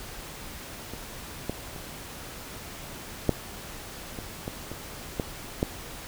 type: clicks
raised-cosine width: 2 ms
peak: -25 / -15 / -26 / -7 / -23 / -18 / -22 / -13 / -10 dBFS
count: 9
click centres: 0.936 / 1.496 / 1.762 / 3.293 / 4.188 / 4.479 / 4.716 / 5.198 / 5.629 s
effects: pink hiss -41 dBFS RMS until 6.07 s